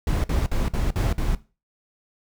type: noise bursts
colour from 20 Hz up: brown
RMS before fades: -22 dBFS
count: 6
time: 0.07-1.35 s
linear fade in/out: 2 ms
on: 170 ms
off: 52 ms
effects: noise-tail reverb RT60 0.3 s tail -17 dB re dry